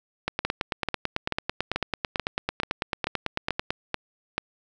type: two click trains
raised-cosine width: 0.3 ms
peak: -9 / -9 dBFS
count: 10 / 32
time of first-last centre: 0.45-4.38 / 0.28-3.705 s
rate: 2.29 / 9.05 Hz
effects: none